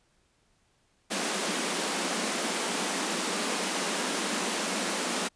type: high-pass noise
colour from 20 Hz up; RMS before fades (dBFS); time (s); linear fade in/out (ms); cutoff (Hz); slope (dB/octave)
pink; -30; 1.1-5.29; 20; 180; 96
effects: pink hiss -69 dBFS RMS until 5.35 s + resampled to 22050 Hz